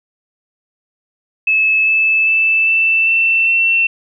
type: tone with pitch steps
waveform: sine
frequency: 2600 / 2620 / 2639 / 2659 / 2679 / 2699 Hz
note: E7 / E7 / E7 / E7 / E7 / E7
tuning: -24 / -11 / +1 / +14 / +27 / +40 cents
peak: -10 dBFS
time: 1.47-3.87 s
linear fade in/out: 5 ms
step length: 400 ms
effects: none